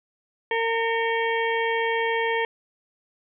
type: harmonic tone with a mistuned harmonic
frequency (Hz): 457.2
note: A#4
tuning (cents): -34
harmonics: 1 / 2 / 4 / 5 / 6 / 7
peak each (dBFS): -25 / -27 / -28 / -31 / -40 / -36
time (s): 0.51-2.45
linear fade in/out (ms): 2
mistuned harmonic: 5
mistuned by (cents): -30
effects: none